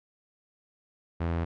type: tone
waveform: sawtooth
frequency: 83.9 Hz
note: E2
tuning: 31 cents sharp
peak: -23 dBFS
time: 1.2-1.45 s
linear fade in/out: 10 ms
effects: low-pass 2000 Hz 12 dB/octave